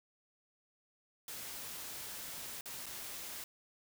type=noise with dropouts; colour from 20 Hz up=white; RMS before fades=-45 dBFS; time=1.28-3.44 s; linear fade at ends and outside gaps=2 ms; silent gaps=2.61-2.657 / 2.859-2.864 s; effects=none